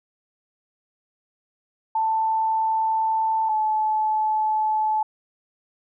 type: tone pair in turn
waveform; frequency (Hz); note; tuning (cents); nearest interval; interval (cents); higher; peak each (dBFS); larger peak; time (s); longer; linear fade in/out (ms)
sine; 885 / 864.3; A5 / A5; +10 / -31; unison; 41; first; -19; neither; 1.95-3.49 / 3.49-5.03; neither; 5
effects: none